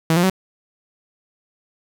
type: tone with pitch steps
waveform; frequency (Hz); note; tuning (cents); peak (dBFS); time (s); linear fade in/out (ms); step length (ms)
sawtooth; 162.3 / 174.96 / 188.6; E3 / F3 / F#3; -27 / +3 / +33; -10; 0.1-0.298; 2; 66
effects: 8-bit